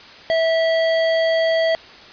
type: tone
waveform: square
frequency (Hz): 653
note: E5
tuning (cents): -17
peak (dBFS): -16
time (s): 0.3-1.75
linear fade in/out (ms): 0
effects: white hiss -41 dBFS RMS until 2.12 s + resampled to 11025 Hz